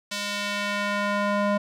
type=tone with band-pass filter sweep; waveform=square; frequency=204.3 Hz; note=G#3; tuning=28 cents flat; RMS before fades=-26 dBFS; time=0.11-1.58 s; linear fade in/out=10 ms; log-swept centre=4500 to 720 Hz; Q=0.86; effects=none